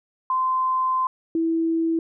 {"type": "tone pair in turn", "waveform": "sine", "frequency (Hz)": [1035, 327.9], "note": ["C6", "E4"], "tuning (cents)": [-19, -9], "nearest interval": "octave + minor sixth", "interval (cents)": 1990, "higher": "first", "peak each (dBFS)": -19, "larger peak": "neither", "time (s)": [[0.3, 1.07], [1.35, 1.99]], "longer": "first", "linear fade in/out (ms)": 2, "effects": []}